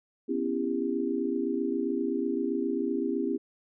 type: chord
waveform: sine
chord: C# half-diminished seventh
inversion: third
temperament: just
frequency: 249.5 / 277.2 / 332.6 / 399.1 Hz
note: B3 / C#4 / E4 / G4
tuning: +18 / 0 / +16 / +31 cents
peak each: -32 dBFS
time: 0.28-3.38 s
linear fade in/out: 20 ms
effects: none